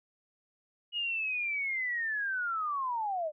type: linear sweep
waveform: sine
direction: down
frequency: 2900 to 587.3 Hz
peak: -30 dBFS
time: 0.92-3.32 s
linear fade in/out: 50 ms
effects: none